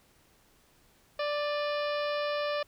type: harmonic tone with a mistuned harmonic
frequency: 587.3 Hz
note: D5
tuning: in tune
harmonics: 1 / 2 / 3 / 4 / 5 / 6 / 7 / 8 / 9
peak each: -30 / -36 / -40 / -42 / -44 / -46 / -47 / -48 / -49 dBFS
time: 1.19-2.63 s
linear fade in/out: 5 ms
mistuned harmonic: 4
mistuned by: +53 cents
effects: pink hiss -64 dBFS RMS until 2.67 s